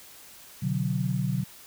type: chord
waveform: sine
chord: B minor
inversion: none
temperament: equal with one note detuned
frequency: 126.14 / 146.83 / 185 Hz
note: B2 / D3 / F#3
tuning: +37 / 0 / 0 cents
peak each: -29 dBFS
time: 0.62-1.44 s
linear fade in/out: 10 ms
effects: white hiss -49 dBFS RMS until 1.66 s